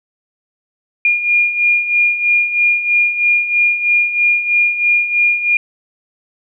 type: beating tone pair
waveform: sine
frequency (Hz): 2418 / 2421.1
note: D7 / D#7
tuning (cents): +50 / -48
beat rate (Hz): 3.1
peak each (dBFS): -18 / -12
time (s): 1.05-5.57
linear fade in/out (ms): 2
effects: none